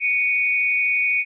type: tone pair together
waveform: sine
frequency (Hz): 2236 / 2472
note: C#7 / D#7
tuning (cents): +14 / -12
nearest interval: major second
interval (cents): 174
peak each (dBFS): -20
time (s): 0-1.25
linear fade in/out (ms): 50
effects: none